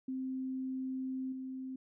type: tone with level steps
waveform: sine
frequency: 261.1 Hz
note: C4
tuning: 3 cents flat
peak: -35 / -39 dBFS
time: 0.08-1.76 s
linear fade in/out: 5 ms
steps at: 1.32 s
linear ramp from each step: 5 ms
effects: none